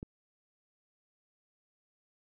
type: click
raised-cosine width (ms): 3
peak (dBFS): -27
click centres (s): 0.029
effects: none